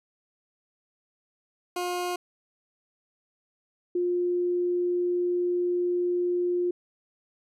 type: tone pair in turn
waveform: 20% pulse / sine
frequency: 356.6 / 354.1 Hz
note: F4 / F4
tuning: +36 / +24 cents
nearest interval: unison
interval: 12 cents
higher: first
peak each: -23 dBFS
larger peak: neither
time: 1.76-2.16 / 3.95-6.71 s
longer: second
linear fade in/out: 5 ms
effects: resampled to 32000 Hz

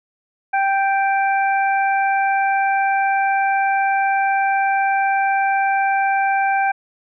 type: harmonic tone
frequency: 784 Hz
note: G5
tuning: in tune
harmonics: 1 / 2 / 3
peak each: -16 / -22 / -26 dBFS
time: 0.53-6.72 s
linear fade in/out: 10 ms
effects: none

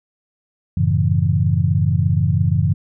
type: chord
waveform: sine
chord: F# minor seventh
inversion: none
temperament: equal with one note detuned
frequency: 92.98 / 110 / 138.59 / 164.81 Hz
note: F#2 / A2 / C#3 / E3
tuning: +9 / 0 / 0 / 0 cents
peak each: -18 / -20 / -19 / -20 dBFS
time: 0.77-2.74 s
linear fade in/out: 5 ms
effects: none

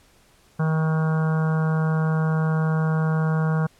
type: harmonic tone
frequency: 158.5 Hz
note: D#3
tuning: 32 cents sharp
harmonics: 1 / 3 / 4 / 5 / 6 / 7 / 8 / 9 / 10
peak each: -19 / -32 / -37 / -36 / -40 / -35 / -42 / -35 / -42 dBFS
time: 0.59-3.67 s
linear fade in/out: 10 ms
effects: pink hiss -57 dBFS RMS until 3.79 s + low-pass 12000 Hz 12 dB/octave

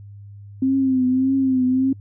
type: tone with vibrato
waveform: sine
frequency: 261.6 Hz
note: C4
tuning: in tune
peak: -15 dBFS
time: 0.62-1.93 s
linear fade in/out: 5 ms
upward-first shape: triangle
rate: 1.7 Hz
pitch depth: 66 cents each way
effects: noise-tail reverb RT60 0.1 s tail -26 dB re dry + added 101 Hz sine -37 dBFS peak until 2 s

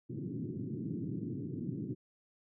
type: band-pass noise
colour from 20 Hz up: pink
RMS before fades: -39 dBFS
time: 0.09-1.95 s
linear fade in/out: 20 ms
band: 110 to 360 Hz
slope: 48 dB/octave
effects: none

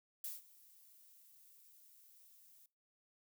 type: noise with ADSR envelope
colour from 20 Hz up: violet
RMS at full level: -42 dBFS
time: 0.24-2.66 s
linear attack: 3 ms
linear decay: 170 ms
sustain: -22 dB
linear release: 3 ms
effects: noise-tail reverb RT60 0.3 s tail -22 dB re dry

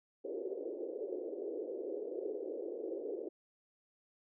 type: band-pass noise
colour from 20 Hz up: white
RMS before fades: -41 dBFS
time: 0.24-3.29 s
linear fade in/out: 10 ms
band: 340 to 500 Hz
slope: 48 dB/octave
effects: none

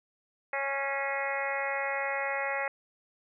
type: harmonic tone with a mistuned harmonic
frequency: 276.1 Hz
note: C#4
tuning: 7 cents flat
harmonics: 2 / 3 / 4 / 5 / 6 / 7 / 8 / 9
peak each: -35 / -36 / -41 / -40 / -40 / -35 / -37 / -42 dBFS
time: 0.53-2.68 s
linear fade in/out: 2 ms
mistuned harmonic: 8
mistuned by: -39 cents
effects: none

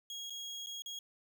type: tone with dropouts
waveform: 30% pulse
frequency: 3293 Hz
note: G#7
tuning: 15 cents flat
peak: -38 dBFS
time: 0.1-0.99 s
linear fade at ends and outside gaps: 2 ms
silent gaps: 0.298-0.304 / 0.662-0.669 / 0.821-0.86 s
effects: none

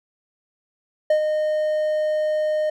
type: tone with ADSR envelope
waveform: triangle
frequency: 614 Hz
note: D#5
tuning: 23 cents flat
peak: -11 dBFS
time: 1.1-2.7 s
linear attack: 5 ms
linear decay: 90 ms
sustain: -6 dB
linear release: 6 ms
effects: none

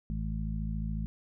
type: harmonic tone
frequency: 54 Hz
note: A1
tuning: 32 cents flat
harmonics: 1 / 2 / 3 / 4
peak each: -33 / -41 / -37 / -39 dBFS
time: 0.1-1.06 s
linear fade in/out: 0 ms
effects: none

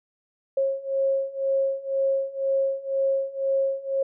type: beating tone pair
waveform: sine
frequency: 541 / 543 Hz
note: C#5 / C#5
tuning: -42 / -36 cents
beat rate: 2 Hz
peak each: -26 / -24 dBFS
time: 0.57-4.03 s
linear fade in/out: 5 ms
effects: none

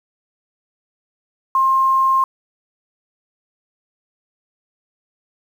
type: tone with quantisation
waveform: sine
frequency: 1062 Hz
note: C6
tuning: 25 cents sharp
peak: -12 dBFS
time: 1.55-2.24 s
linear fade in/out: 2 ms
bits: 7
effects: none

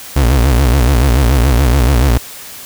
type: tone with vibrato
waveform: 35% pulse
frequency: 64.1 Hz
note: C2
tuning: 35 cents flat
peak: -6 dBFS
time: 0.16-2.18 s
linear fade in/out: 5 ms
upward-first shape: sine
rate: 7 Hz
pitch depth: 200 cents each way
effects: white hiss -31 dBFS RMS until 2.65 s

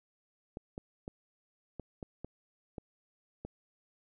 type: clicks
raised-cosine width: 2 ms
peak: -27 dBFS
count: 8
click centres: 0.571 / 0.779 / 1.079 / 1.797 / 2.028 / 2.246 / 2.782 / 3.45 s
effects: none

